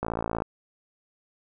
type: click train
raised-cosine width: 1 ms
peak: -14 dBFS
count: 23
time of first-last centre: 0.03-0.421 s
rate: 56.3 Hz
effects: none